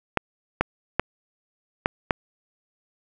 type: clicks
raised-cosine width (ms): 0.5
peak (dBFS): -4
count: 5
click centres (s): 0.173 / 0.61 / 0.996 / 1.859 / 2.108
effects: none